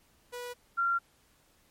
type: tone pair in turn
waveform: sawtooth / sine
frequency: 488.6 / 1378.4 Hz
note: B4 / F6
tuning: -19 / -23 cents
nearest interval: octave + tritone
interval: 1796 cents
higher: second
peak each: -34 / -25 dBFS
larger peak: second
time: 0.32-0.54 / 0.77-0.99 s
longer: neither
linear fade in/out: 20 ms
effects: pink hiss -66 dBFS RMS until 1.7 s + MP3 64 kbps